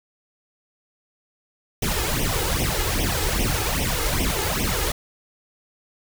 pink noise with flanger, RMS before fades -23 dBFS, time 1.82-4.92 s, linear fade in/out 5 ms, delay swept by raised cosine 0.33 to 2.43 ms, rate 2.5 Hz, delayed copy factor +0.85, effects none

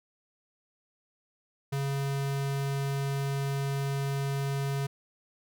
square tone, 138.59 Hz, C#3, in tune, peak -29 dBFS, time 1.72-4.87 s, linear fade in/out 10 ms, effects none

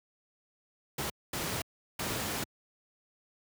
pink noise bursts at uneven times, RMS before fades -34 dBFS, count 3, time 0.98-1.1 / 1.33-1.62 / 1.99-2.44 s, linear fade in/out 5 ms, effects high-pass 80 Hz 12 dB/octave

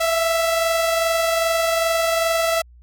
sawtooth tone pair together, 659.5 / 682 Hz, E5 / F5, +1 / -41 cents, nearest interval minor second, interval 58 cents, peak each -14 / -24 dBFS, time 0-2.62 s, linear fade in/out 10 ms, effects added 60 Hz sine -44 dBFS peak until 2.82 s

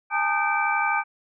sine tone cluster, 822 / 894 / 1226 / 1544 / 2327 Hz, G#5 / A5 / D#6 / G6 / D7, -18 / +27 / -26 / -27 / -17 cents, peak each -27 dBFS, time 0.1-1.04 s, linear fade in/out 50 ms, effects none

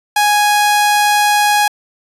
sawtooth tone, 830.6 Hz, G#5, in tune, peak -6 dBFS, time 0.16-1.68 s, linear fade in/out 5 ms, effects resampled to 32000 Hz

